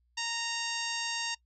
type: harmonic tone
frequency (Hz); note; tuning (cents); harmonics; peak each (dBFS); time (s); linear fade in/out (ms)
927; A#5; -10; 1 / 2 / 3 / 4 / 5 / 6 / 7 / 8 / 9; -40 / -39 / -37 / -40 / -39 / -41 / -42 / -46 / -53; 0.17-1.35; 10
effects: noise-tail reverb RT60 0.1 s tail -23 dB re dry + added 60 Hz sine -68 dBFS peak until 1.45 s